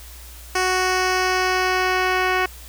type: tone with low-pass filter sweep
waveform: 10% pulse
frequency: 370 Hz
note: F#4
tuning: in tune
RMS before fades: -20 dBFS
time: 0.55-2.46 s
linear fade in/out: 5 ms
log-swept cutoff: 7600 to 3100 Hz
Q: 1.2
effects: added 60 Hz sine -39 dBFS peak until 2.68 s + white hiss -43 dBFS RMS until 2.68 s